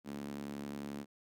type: tone with high-pass filter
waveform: sawtooth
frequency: 71.3 Hz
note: C#2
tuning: 49 cents sharp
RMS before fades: -43 dBFS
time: 0.04-1.06 s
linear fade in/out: 50 ms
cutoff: 230 Hz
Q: 3.1
effects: none